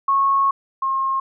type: tone pair in turn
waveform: sine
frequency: 1097 / 1072.6 Hz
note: C#6 / C6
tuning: -18 / +43 cents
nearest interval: unison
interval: 39 cents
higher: first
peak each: -14 / -18 dBFS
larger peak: first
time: 0.08-0.51 / 0.82-1.2 s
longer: first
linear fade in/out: 5 ms
effects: none